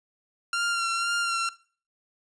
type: tone with vibrato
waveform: sawtooth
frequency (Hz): 1380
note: F6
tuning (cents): -21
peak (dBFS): -21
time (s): 0.53-1.49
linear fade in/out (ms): 2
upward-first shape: sine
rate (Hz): 2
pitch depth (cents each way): 26
effects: noise-tail reverb RT60 0.4 s tail -18 dB re dry + resampled to 22050 Hz